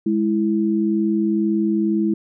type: tone pair together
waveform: sine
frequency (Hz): 207.7 / 329.7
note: G#3 / E4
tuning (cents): 0 / 0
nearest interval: minor sixth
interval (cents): 800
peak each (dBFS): -19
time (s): 0.06-2.14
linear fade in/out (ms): 5
effects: none